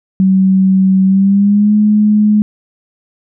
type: tone with pitch glide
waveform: sine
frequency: 190 to 210.8 Hz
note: F#3 to G#3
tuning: +46 to +26 cents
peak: -6 dBFS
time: 0.2-2.42 s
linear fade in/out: 0 ms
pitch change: +180 cents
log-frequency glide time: 1.05-1.74 s
effects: none